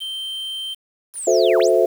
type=tone; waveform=triangle; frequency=3129 Hz; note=G7; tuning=4 cents flat; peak=-24 dBFS; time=0-0.75 s; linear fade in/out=20 ms
type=linear two-way sweep; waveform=sine; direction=down then up; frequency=10170 to 700 to 10170 Hz; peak=-26 dBFS; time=1.13-1.71 s; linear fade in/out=50 ms; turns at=1.59 s
type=chord; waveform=sine; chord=F# half-diminished seventh; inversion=none; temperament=equal with one note detuned; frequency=362.2 / 440 / 523.3 / 659.3 Hz; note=F#4 / A4 / C5 / E5; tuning=-37 / 0 / 0 / 0 cents; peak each=-18 dBFS; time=1.27-1.86 s; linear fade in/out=5 ms
effects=7-bit